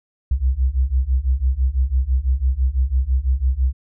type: beating tone pair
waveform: sine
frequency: 61.8 / 67.8 Hz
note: B1 / C#2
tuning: +2 / -38 cents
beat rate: 6 Hz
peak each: -19 / -18 dBFS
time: 0.31-3.73 s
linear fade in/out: 5 ms
effects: none